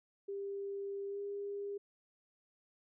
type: tone with pitch glide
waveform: sine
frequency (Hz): 397.7 to 403.3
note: G4 to G4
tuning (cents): +25 to +49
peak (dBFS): -38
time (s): 0.28-1.78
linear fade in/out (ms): 10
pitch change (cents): +24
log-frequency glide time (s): 1.08-1.19
effects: none